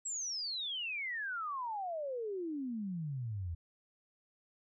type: exponential sweep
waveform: sine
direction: down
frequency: 7830 to 80 Hz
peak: -36 dBFS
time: 0.05-3.55 s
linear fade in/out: 10 ms
effects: none